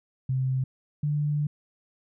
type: tone pair in turn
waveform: sine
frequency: 130.81 / 147.83 Hz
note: C3 / D3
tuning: 0 / +12 cents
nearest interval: major second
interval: 212 cents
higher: second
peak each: -23 dBFS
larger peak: neither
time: 0.29-0.64 / 1.03-1.47 s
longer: second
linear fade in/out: 5 ms
effects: none